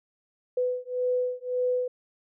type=beating tone pair; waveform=sine; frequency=498.5 / 500.3 Hz; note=B4 / B4; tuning=+16 / +22 cents; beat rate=1.8 Hz; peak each=-28 dBFS; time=0.57-1.88 s; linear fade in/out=5 ms; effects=none